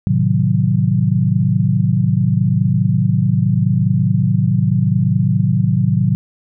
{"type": "chord", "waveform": "sine", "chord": "A diminished seventh", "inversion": "none", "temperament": "equal", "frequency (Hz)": [110, 130.81, 155.56, 185], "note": ["A2", "C3", "Eb3", "Gb3"], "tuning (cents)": [0, 0, 0, 0], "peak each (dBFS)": [-17, -17, -18, -17], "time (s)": [0.07, 6.15], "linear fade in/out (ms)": 0, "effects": []}